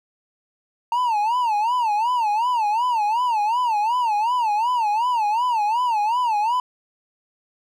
triangle tone with vibrato, 910 Hz, A#5, 42 cents flat, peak -16 dBFS, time 0.92-6.6 s, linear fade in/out 2 ms, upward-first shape sine, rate 2.7 Hz, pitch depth 170 cents each way, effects none

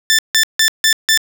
15% pulse tone bursts, 1769 Hz, A6, 9 cents sharp, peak -3 dBFS, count 5, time 0.1-1.175 s, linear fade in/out 0 ms, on 87 ms, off 160 ms, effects none

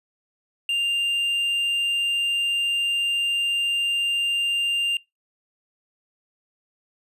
triangle tone, 2794 Hz, F7, in tune, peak -19 dBFS, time 0.69-4.97 s, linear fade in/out 2 ms, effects noise-tail reverb RT60 0.2 s tail -23 dB re dry + resampled to 32000 Hz

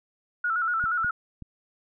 sine tone with vibrato, 1386 Hz, F6, 14 cents flat, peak -23 dBFS, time 0.44-1.11 s, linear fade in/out 5 ms, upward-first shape square, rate 8.4 Hz, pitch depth 72 cents each way
clicks, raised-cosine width 5 ms, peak -27 dBFS, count 3, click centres 0.84 / 1.046 / 1.423 s
effects none

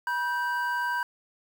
triangle tone pair together, 969 / 1562 Hz, B5 / G6, -33 / -7 cents, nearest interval minor sixth, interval 826 cents, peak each -27 dBFS, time 0.07-1.03 s, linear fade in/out 2 ms, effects 8-bit

